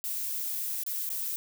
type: noise with dropouts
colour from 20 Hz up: violet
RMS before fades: -33 dBFS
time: 0.04-1.36 s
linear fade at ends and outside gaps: 0 ms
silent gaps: 0.835-0.864 / 1.091-1.102 s
effects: none